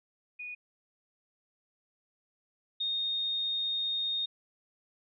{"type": "tone pair in turn", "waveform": "sine", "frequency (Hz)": [2466, 3695], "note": ["D#7", "A#7"], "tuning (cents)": [-16, -16], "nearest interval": "perfect fifth", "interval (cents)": 700, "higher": "second", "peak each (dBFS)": [-38, -29], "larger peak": "second", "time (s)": [[0.39, 0.55], [2.8, 4.26]], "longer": "second", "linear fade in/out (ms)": 10, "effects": []}